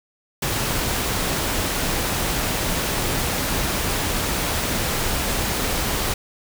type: noise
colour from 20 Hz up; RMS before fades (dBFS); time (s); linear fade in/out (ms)
pink; -23; 0.42-6.14; 5
effects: none